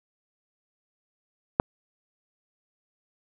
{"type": "click", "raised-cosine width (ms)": 1, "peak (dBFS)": -4, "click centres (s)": 1.599, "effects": []}